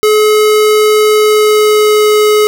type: tone with pitch glide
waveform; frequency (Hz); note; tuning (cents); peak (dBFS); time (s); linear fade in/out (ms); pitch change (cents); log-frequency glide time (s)
square; 426.5 to 423.6; G#4 to G#4; +46 to +34; -6; 0.03-2.47; 0; -12; 1.15-2.15
effects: none